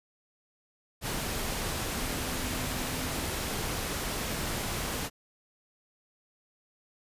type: tone in noise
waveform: sine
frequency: 253.7 Hz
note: B3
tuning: 47 cents sharp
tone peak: -41 dBFS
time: 1.94-3.29 s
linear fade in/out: 50 ms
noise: pink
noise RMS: -33 dBFS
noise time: 1.01-5.1 s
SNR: -11 dB
effects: resampled to 32000 Hz